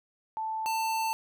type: tone pair in turn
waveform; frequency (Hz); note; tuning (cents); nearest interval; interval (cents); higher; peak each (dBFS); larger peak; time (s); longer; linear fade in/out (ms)
sine / square; 880 / 890.2; A5 / A5; 0 / +20; unison; 20; second; -30 / -28; second; 0.37-0.66 / 0.66-1.13; second; 0
effects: none